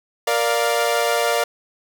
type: chord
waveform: sawtooth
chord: Bb major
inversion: none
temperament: equal with one note detuned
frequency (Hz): 467.8 / 587.3 / 698.5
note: Bb4 / D5 / F5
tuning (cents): +6 / 0 / 0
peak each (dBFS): -18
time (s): 0.27-1.44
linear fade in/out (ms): 5
effects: none